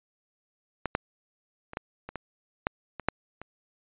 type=clicks; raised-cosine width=0.5 ms; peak=-13 / -9 / -25 / -16 / -23 / -19 / -9 / -21 / -8 / -25 dBFS; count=10; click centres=0.857 / 0.951 / 1.734 / 1.771 / 2.09 / 2.157 / 2.669 / 2.997 / 3.086 / 3.416 s; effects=resampled to 8000 Hz